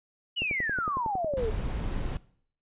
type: exponential sweep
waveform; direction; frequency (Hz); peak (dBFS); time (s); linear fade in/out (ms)
sine; down; 3010 to 415.3; -27; 0.36-1.51; 20
type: click train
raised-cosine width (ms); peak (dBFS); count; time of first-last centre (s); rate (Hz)
2; -22; 11; 0.42-1.337; 10.9
type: noise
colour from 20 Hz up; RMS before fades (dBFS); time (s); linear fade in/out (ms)
brown; -31; 1.37-2.17; 0
effects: noise-tail reverb RT60 0.6 s tail -20 dB re dry + resampled to 8000 Hz